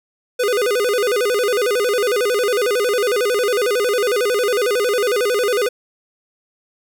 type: tone with vibrato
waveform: square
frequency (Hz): 451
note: A4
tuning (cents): +43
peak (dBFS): -16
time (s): 0.39-5.69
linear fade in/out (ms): 10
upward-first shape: square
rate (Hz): 11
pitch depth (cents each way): 170
effects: none